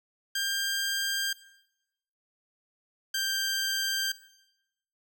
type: tone pair in turn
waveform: 15% pulse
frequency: 1594 / 1579.3 Hz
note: G6 / G6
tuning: +28 / +12 cents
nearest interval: unison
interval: 16 cents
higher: first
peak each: -21 dBFS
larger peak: neither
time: 0.35-1.33 / 3.14-4.12 s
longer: neither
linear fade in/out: 5 ms
effects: noise-tail reverb RT60 0.9 s tail -18 dB re dry